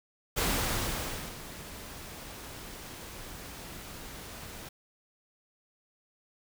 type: noise with ADSR envelope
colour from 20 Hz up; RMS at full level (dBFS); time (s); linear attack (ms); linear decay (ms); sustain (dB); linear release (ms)
pink; -28; 0.36-4.69; 20; 970; -16; 5
effects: none